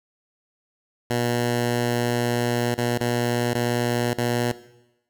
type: tone with dropouts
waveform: 10% pulse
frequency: 120.2 Hz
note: B2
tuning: 46 cents flat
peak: -13 dBFS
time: 1.1-4.52 s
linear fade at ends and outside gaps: 5 ms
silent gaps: 2.745-2.779 / 2.978-3.005 / 3.535-3.55 / 4.135-4.18 s
effects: noise-tail reverb RT60 0.9 s tail -17 dB re dry